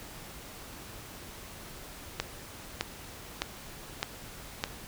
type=click train; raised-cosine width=0.2 ms; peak=-11 dBFS; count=5; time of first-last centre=2.2-4.639 s; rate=1.64 Hz; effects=pink hiss -46 dBFS RMS until 4.87 s